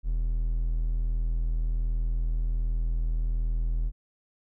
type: tone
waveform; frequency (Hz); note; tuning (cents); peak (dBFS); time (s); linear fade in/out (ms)
triangle; 40.65; E1; -23; -22; 0.03-3.92; 50
effects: none